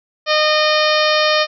harmonic tone, 612 Hz, D#5, 29 cents flat, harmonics 1 / 2 / 3 / 4 / 5 / 6 / 7 / 8 / 9, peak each -16 / -19 / -21 / -22 / -23 / -24 / -24 / -25 / -26 dBFS, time 0.26-1.47 s, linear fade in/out 50 ms, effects none

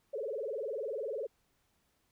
sine tone with vibrato, 489.9 Hz, B4, 14 cents flat, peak -34 dBFS, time 0.13-1.27 s, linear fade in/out 10 ms, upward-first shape sine, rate 20 Hz, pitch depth 280 cents each way, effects pink hiss -75 dBFS RMS until 2.11 s

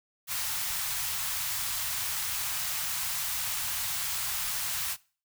white band-stop noise, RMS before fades -32 dBFS, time 0.27-4.97 s, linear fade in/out 50 ms, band 150 to 790 Hz, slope 24 dB/octave, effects noise-tail reverb RT60 0.4 s tail -22 dB re dry

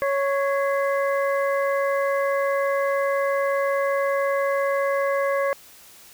harmonic tone with a mistuned harmonic, 554.4 Hz, C#5, in tune, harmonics 1 / 2 / 3 / 4, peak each -21 / -27 / -31 / -33 dBFS, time 0.02-5.53 s, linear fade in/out 0 ms, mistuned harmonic 4, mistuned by -140 cents, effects white hiss -48 dBFS RMS until 6.13 s

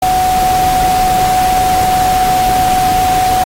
sine tone in noise, 742 Hz, F#5, 5 cents sharp, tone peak -9 dBFS, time 0.02-3.44 s, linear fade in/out 5 ms, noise pink, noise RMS -20 dBFS, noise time 0.02-3.44 s, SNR +8 dB, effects AAC 48 kbps

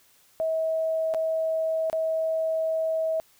sine tone with dropouts, 643 Hz, E5, 43 cents flat, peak -23 dBFS, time 0.4-3.2 s, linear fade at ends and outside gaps 0 ms, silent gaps 1.139-1.146 / 1.899-1.929 s, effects white hiss -60 dBFS RMS until 3.39 s

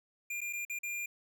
square tone with dropouts, 2400 Hz, D7, 37 cents sharp, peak -36 dBFS, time 0.3-1.06 s, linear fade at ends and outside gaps 5 ms, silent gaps 0.407-0.414 / 0.528-0.532 / 0.651-0.697 / 0.789-0.832 s, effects none

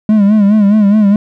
triangle tone with vibrato, 207.4 Hz, G#3, 2 cents flat, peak -3 dBFS, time 0.09-1.16 s, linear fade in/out 2 ms, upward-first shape sine, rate 4.8 Hz, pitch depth 85 cents each way, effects none

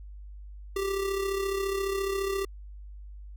square tone with amplitude modulation, 391.4 Hz, G4, 3 cents flat, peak -26 dBFS, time 0.76-2.45 s, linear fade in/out 5 ms, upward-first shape sine, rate 34.5 Hz, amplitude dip 50%, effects added 50 Hz sine -41 dBFS peak until 3.36 s

